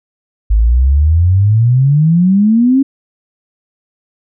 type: exponential sweep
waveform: sine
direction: up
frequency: 51.1 to 277.2 Hz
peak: -6 dBFS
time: 0.5-2.83 s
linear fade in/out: 10 ms
effects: none